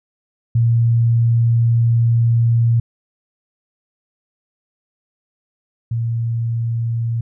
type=tone pair in turn; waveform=sine; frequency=116.54 / 115.87 Hz; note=A#2 / A#2; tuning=0 / -10 cents; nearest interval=unison; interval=10 cents; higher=first; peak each=-11 / -17 dBFS; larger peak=first; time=0.55-2.8 / 5.91-7.21 s; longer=first; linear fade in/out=5 ms; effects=none